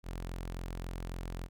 sawtooth tone, 43.65 Hz, F1, in tune, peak -34 dBFS, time 0.03-1.49 s, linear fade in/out 50 ms, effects none

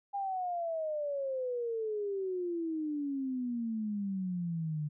sine exponential sweep, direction down, 811 to 147.3 Hz, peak -32 dBFS, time 0.13-4.89 s, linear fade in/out 20 ms, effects none

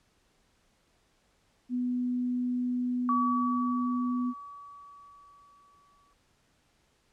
sine tone, 247.7 Hz, B3, 5 cents sharp, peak -27 dBFS, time 1.69-4.34 s, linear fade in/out 50 ms
sine tone with exponential decay, 1140 Hz, C#6, 48 cents sharp, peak -24 dBFS, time 3.09-6.13 s, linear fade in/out 1 ms, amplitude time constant 660 ms
effects pink hiss -69 dBFS RMS until 7.12 s + low-pass 9000 Hz 12 dB/octave

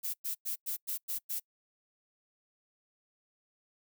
violet noise bursts, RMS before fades -35 dBFS, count 7, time 0.03-1.4 s, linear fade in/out 20 ms, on 110 ms, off 100 ms, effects noise-tail reverb RT60 0.1 s tail -26 dB re dry

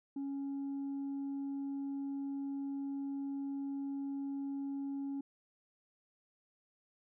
sine tone with tanh clipping, 277.2 Hz, C#4, in tune, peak -37 dBFS, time 0.16-5.21 s, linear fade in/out 5 ms, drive 1 dB, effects none

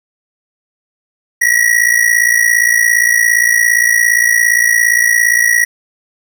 square ring-modulated tone, 1917 Hz, A#6, 48 cents sharp, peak -6 dBFS, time 1.41-5.65 s, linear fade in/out 10 ms, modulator 28.7 Hz, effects none

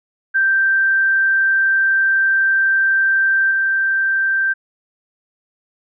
sine tone with level steps, 1568 Hz, G6, in tune, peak -12 / -14 dBFS, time 0.34-4.54 s, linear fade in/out 20 ms, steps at 3.51 s, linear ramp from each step 2 ms, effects none

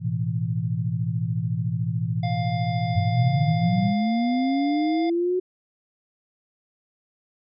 sine chord, A suspended second, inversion none, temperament just, 110 / 123.75 / 165 Hz, A2 / B2 / E3, 0 / +4 / +2 cents, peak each -27 dBFS, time 0-3.94 s, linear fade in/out 50 ms
harmonic tone, 701 Hz, F5, 6 cents sharp, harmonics 1 / 3 / 5 / 7, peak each -28 / -38 / -42 / -45 dBFS, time 2.23-5.1 s, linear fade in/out 5 ms
sine linear sweep, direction up, 93.5 to 370 Hz, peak -20 dBFS, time 2.95-5.4 s, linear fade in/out 10 ms
effects none

